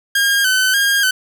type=tone with vibrato; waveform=sawtooth; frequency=1568 Hz; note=G6; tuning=in tune; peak=-9 dBFS; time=0.15-1.11 s; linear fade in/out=5 ms; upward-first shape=square; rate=1.7 Hz; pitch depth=55 cents each way; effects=none